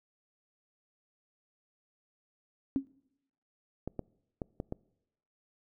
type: tone with exponential decay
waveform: sine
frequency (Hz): 271.3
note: C#4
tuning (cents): -37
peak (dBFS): -22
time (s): 2.76-2.87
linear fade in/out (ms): 0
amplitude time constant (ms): 22
type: clicks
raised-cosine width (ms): 2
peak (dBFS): -22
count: 5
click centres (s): 3.876 / 3.993 / 4.418 / 4.601 / 4.724
effects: noise-tail reverb RT60 0.9 s tail -25 dB re dry